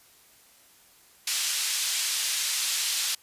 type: band-pass noise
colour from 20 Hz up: pink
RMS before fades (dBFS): -28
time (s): 1.27-3.15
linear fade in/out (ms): 5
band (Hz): 3400 to 10000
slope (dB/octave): 12
effects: white hiss -57 dBFS RMS until 3.22 s + resampled to 32000 Hz